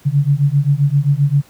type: beating tone pair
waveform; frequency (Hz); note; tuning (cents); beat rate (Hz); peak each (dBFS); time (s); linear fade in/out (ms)
sine; 138.59 / 146.19; C#3 / D3; 0 / -8; 7.6; -14; 0.05-1.42; 20
effects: pink hiss -48 dBFS RMS until 1.49 s + high-pass 60 Hz 12 dB/octave